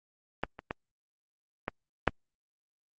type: clicks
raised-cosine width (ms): 0.5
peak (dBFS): -13 / -26 / -17 / -16 / -6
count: 5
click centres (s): 0.436 / 0.591 / 0.709 / 1.681 / 2.077
effects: Opus 24 kbps